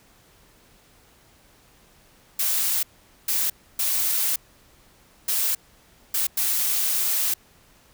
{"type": "noise bursts at uneven times", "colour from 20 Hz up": "blue", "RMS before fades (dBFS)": -23, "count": 6, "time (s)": [[2.39, 2.83], [3.28, 3.5], [3.79, 4.36], [5.28, 5.55], [6.14, 6.27], [6.37, 7.34]], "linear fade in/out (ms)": 5, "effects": ["pink hiss -56 dBFS RMS until 7.93 s"]}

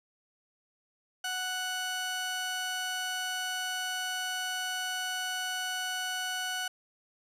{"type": "tone pair together", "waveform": "sawtooth", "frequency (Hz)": [740, 1480], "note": ["F#5", "F#6"], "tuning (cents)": [0, 0], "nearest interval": "octave", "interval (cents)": 1200, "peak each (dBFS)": [-34, -28], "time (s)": [1.24, 6.68], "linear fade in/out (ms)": 5, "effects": ["low-pass 12000 Hz 12 dB/octave"]}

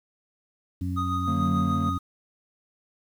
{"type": "harmonic tone", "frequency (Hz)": 90.8, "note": "F#2", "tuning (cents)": -32, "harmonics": [1, 2, 3], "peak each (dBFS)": [-28, -34, -32], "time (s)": [0.81, 1.98], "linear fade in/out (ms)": 5}
{"type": "tone with tremolo", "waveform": "triangle", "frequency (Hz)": 1244.5, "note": "D#6", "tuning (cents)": 0, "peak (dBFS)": -24, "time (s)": [0.96, 1.99], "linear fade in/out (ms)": 20, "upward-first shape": "sine", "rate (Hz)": 6.8, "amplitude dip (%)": 45}
{"type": "chord", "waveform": "triangle", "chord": "D augmented", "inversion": "none", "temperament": "just", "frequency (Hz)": [146.83, 183.54, 229.4], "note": ["D3", "F#3", "A#3"], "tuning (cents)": [0, -14, -28], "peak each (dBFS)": [-29, -26, -26], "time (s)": [1.27, 1.9], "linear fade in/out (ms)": 10}
{"effects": ["9-bit"]}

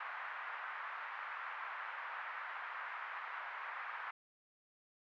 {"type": "band-pass noise", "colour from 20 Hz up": "pink", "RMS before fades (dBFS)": -45, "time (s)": [0, 4.11], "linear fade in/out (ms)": 5, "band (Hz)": [1000, 1900], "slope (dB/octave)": 24, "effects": []}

